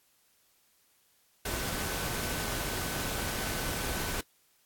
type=tone in noise; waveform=sine; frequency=1514 Hz; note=F#6; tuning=39 cents sharp; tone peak=-44 dBFS; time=1.45-4.21 s; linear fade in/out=5 ms; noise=pink; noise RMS=-34 dBFS; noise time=1.45-4.21 s; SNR=-13 dB; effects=white hiss -68 dBFS RMS until 4.65 s + AAC 64 kbps